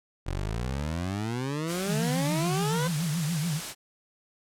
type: exponential sweep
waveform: 20% pulse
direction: up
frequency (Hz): 43 to 518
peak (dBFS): -24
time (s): 0.26-2.88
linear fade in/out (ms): 10
type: noise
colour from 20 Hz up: white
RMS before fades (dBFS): -35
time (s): 1.66-3.75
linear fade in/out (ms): 50
type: tone with vibrato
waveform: sine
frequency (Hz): 160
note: D#3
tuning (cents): +49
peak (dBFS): -26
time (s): 1.86-3.61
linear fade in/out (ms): 50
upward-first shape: triangle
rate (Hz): 7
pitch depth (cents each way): 200
effects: low-pass 10000 Hz 12 dB/octave